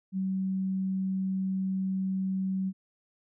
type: tone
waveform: sine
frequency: 190 Hz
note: F#3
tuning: 46 cents sharp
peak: -27 dBFS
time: 0.12-2.73 s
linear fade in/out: 50 ms
effects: none